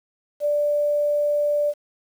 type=tone; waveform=sine; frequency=587.3 Hz; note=D5; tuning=in tune; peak=-18 dBFS; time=0.4-1.74 s; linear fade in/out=50 ms; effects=8-bit